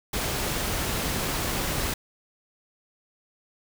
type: noise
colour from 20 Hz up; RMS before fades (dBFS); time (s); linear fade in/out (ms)
pink; -28; 0.13-1.94; 5
effects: none